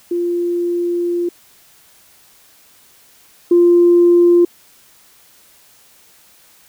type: tone pair in turn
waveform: sine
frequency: 347.8 / 347.8 Hz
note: F4 / F4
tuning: -7 / -7 cents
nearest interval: unison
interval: 0 cents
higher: neither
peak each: -15 / -6 dBFS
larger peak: second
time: 0.11-1.29 / 3.51-4.45 s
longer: first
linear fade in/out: 5 ms
effects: tanh soft clip ceiling -2 dBFS + white hiss -49 dBFS RMS until 6.68 s